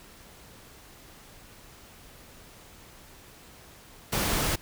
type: noise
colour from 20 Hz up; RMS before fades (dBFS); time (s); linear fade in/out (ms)
pink; -27; 4.12-4.56; 10
effects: pink hiss -51 dBFS RMS until 4.61 s